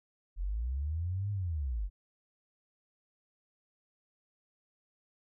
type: linear two-way sweep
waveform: sine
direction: up then down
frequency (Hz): 41.2 to 103.83 to 43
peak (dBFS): -31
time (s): 0.36-1.9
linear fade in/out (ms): 50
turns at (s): 1.31
effects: none